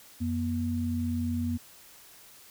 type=tone pair together; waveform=sine; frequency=89.9 / 240 Hz; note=F#2 / B3; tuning=-49 / -49 cents; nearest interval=octave + perfect fourth; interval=1700 cents; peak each=-31 / -29 dBFS; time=0.2-1.58 s; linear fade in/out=20 ms; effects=white hiss -53 dBFS RMS until 2.5 s